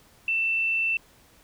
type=tone; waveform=sine; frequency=2673 Hz; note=E7; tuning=23 cents sharp; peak=-22 dBFS; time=0.28-0.97 s; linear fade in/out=2 ms; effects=pink hiss -57 dBFS RMS until 1.43 s